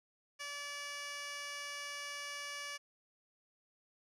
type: tone with band-pass filter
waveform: 15% pulse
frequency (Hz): 576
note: D5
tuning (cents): -34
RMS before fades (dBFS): -44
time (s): 0.39-2.78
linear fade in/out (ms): 20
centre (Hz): 4100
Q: 1
effects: resampled to 32000 Hz + 12-bit